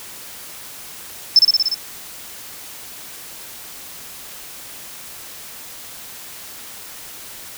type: tone with echo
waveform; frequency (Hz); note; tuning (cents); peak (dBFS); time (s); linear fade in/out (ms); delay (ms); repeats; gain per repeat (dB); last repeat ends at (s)
sine; 5274; E8; 0; -5; 1.36-1.39; 2; 59; 6; -2; 1.744
effects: white hiss -36 dBFS RMS until 7.57 s